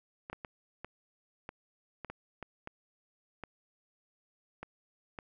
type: clicks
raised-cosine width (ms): 0.5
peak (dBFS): -26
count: 12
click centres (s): 0.299 / 0.33 / 0.448 / 0.846 / 1.491 / 2.047 / 2.1 / 2.427 / 2.674 / 3.437 / 4.63 / 5.188
effects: none